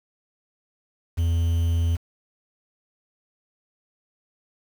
triangle tone with quantisation, 83.8 Hz, E2, 29 cents sharp, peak -17 dBFS, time 1.17-1.97 s, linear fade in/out 20 ms, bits 7, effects none

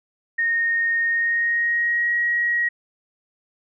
sine tone with pitch glide, 1849 to 1898.8 Hz, A#6 to A#6, -15 to +31 cents, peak -18 dBFS, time 0.38-2.69 s, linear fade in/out 10 ms, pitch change +46 cents, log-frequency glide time 1.08-2.13 s, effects none

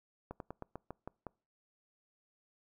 slowing click train, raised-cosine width 1 ms, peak -28 dBFS, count 8, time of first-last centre 0.31-1.267 s, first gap 92 ms, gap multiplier 1.13, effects noise-tail reverb RT60 0.4 s tail -26 dB re dry

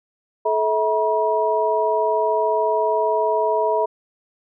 sine tone cluster, 432.6 / 646 / 960 Hz, A4 / E5 / B5, -29 / -35 / -49 cents, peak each -21 dBFS, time 0.45-3.86 s, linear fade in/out 10 ms, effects none

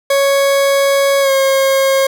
40% pulse tone with pitch glide, 554.4 to 539.6 Hz, C#5 to C#5, 0 to -47 cents, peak -9 dBFS, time 0.1-2.07 s, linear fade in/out 5 ms, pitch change -47 cents, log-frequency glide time 1.21-1.31 s, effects none

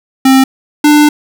square tone pair in turn, 265 / 297.5 Hz, C4 / D4, +22 / +22 cents, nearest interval major second, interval 200 cents, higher second, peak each -4 dBFS, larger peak neither, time 0.25-0.44 / 0.84-1.09 s, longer second, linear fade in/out 5 ms, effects none

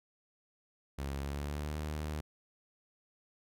sawtooth tone with pitch glide, 69.3 to 76.01 Hz, C#2 to D#2, 0 to -40 cents, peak -32 dBFS, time 0.98-2.21 s, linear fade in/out 10 ms, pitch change +160 cents, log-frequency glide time 1.18-1.77 s, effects none

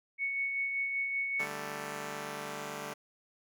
sine tone with tremolo, 2217 Hz, C#7, in tune, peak -29 dBFS, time 0.18-1.48 s, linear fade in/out 50 ms, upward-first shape sine, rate 5.2 Hz, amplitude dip 35%
5% pulse chord, D suspended fourth, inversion none, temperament just, 146.83 / 195.78 / 220.2 Hz, D3 / G3 / A3, 0 / -2 / +2 cents, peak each -32 dBFS, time 1.39-2.94 s, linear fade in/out 10 ms
effects none

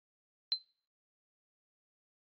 sine tone with exponential decay, 4091 Hz, C8, 40 cents flat, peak -24 dBFS, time 0.52-0.64 s, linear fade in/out 0 ms, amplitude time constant 24 ms, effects noise-tail reverb RT60 0.5 s tail -23 dB re dry + resampled to 11025 Hz

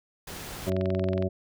pink noise, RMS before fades -39 dBFS, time 0.27-0.7 s, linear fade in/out 5 ms
harmonic tone, 93.8 Hz, F#2, 24 cents sharp, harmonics 1 / 2 / 3 / 4 / 6 / 7, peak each -29 / -30 / -38 / -30 / -33 / -35 dBFS, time 0.66-1.29 s, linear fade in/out 20 ms
click train, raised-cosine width 0.3 ms, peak -22 dBFS, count 12, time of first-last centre 0.72-1.225 s, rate 21.8 Hz
effects none

